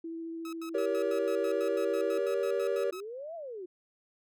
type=tone with vibrato; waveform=sine; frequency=329.6 Hz; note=E4; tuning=in tune; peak=-36 dBFS; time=0.04-2.19 s; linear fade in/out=5 ms; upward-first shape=triangle; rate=14 Hz; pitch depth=11 cents each way
type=tone bursts; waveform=sawtooth; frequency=1284 Hz; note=E6; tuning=46 cents flat; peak=-39 dBFS; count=16; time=0.45-3.003 s; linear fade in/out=2 ms; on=78 ms; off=87 ms
type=chord; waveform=triangle; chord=G diminished; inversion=none; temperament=just; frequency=392 / 470.4 / 564.5 Hz; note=G4 / Bb4 / Db5; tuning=0 / +16 / +31 cents; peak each=-30 dBFS; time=0.74-2.91 s; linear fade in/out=10 ms
type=exponential two-way sweep; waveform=sine; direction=up then down; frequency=346.2 to 691 to 346.2 Hz; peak=-38 dBFS; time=2.92-3.66 s; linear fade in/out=10 ms; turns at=3.35 s
effects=none